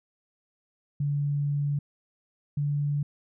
sine tone pair in turn, 143.9 / 144.9 Hz, D3 / D3, -35 / -23 cents, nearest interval unison, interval 12 cents, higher second, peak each -24 dBFS, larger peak neither, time 1-1.79 / 2.57-3.03 s, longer first, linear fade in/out 5 ms, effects none

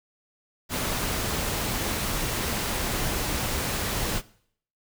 pink noise, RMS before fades -28 dBFS, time 0.69-4.22 s, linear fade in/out 50 ms, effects noise-tail reverb RT60 0.6 s tail -20 dB re dry

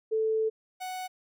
sine / 45% pulse tone pair in turn, 440 / 741.5 Hz, A4 / F#5, 0 / +4 cents, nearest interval major sixth, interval 904 cents, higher second, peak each -24 / -34 dBFS, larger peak first, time 0.11-0.5 / 0.8-1.08 s, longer first, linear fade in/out 20 ms, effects none

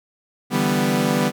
sawtooth chord, E minor seventh, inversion third, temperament equal, 146.83 / 164.81 / 196 / 246.9 Hz, D3 / E3 / G3 / B3, 0 / 0 / 0 / 0 cents, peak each -21 / -23 / -18 / -17 dBFS, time 0.5-1.32 s, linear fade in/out 50 ms, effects none

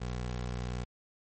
20% pulse tone with vibrato, 61.2 Hz, B1, 15 cents flat, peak -29 dBFS, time 0-0.85 s, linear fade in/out 20 ms, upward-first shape sine, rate 20 Hz, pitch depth 10 cents each way, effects MP3 32 kbps

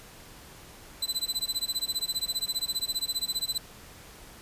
sawtooth tone with tremolo, 4021 Hz, B7, 30 cents sharp, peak -22 dBFS, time 1.02-3.58 s, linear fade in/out 5 ms, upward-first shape sine, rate 15 Hz, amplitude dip 100%, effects pink hiss -49 dBFS RMS until 4.41 s + resampled to 32000 Hz

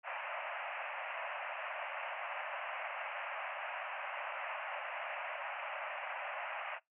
pink band-pass noise, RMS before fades -42 dBFS, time 0.03-6.8 s, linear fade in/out 50 ms, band 570 to 2800 Hz, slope 96 dB/octave, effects noise-tail reverb RT60 0.2 s tail -26 dB re dry

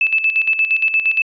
sine tone with tremolo, 2624 Hz, E7, 9 cents flat, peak -11 dBFS, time 0.01-1.22 s, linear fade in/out 2 ms, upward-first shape square, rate 8.6 Hz, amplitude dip 65%, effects resampled to 11025 Hz

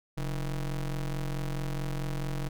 square ring-modulated tone, 80.9 Hz, E2, 32 cents flat, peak -28 dBFS, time 0.17-2.49 s, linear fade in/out 10 ms, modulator 58.6 Hz, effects none

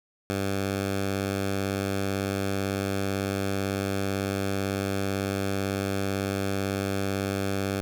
10% pulse tone, 98 Hz, G2, in tune, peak -18 dBFS, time 0.3-7.81 s, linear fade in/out 0 ms, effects none

